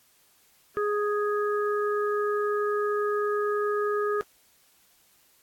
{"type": "harmonic tone", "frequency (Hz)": 415.3, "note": "G#4", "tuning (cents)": 0, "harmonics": [1, 3, 4], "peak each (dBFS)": [-25, -30, -36], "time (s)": [0.77, 4.21], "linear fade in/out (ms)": 0, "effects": ["white hiss -62 dBFS RMS until 5.42 s", "AAC 64 kbps"]}